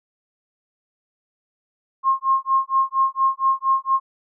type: tone with tremolo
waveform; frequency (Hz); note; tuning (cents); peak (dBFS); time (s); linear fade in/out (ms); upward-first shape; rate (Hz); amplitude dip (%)
sine; 1070; C6; +38; -13; 2.03-4; 50; sine; 4.3; 100
effects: none